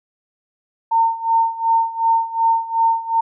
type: tone with tremolo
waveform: sine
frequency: 910 Hz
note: A#5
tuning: 42 cents flat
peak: -11 dBFS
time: 0.91-3.21 s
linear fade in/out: 10 ms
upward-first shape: sine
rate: 2.7 Hz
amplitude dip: 85%
effects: none